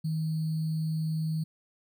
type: tone with sample-and-hold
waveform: sine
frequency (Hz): 158.5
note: D#3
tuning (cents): +32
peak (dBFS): -27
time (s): 0.04-1.44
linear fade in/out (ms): 10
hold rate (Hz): 4410
effects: none